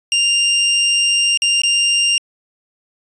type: tone with dropouts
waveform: sawtooth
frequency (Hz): 2794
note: F7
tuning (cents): 0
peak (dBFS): -9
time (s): 0.12-2.18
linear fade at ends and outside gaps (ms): 1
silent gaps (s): 1.374-1.42 / 1.618-1.635
effects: resampled to 22050 Hz